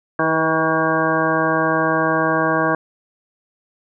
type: harmonic tone with a mistuned harmonic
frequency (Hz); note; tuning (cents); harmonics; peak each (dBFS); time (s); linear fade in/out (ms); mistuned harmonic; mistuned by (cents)
160; D#3; +49; 1 / 2 / 3 / 4 / 5 / 6 / 7 / 9 / 10; -27 / -22 / -24 / -22 / -27 / -26 / -22 / -27 / -23; 0.19-2.75; 2; 3; +21
effects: none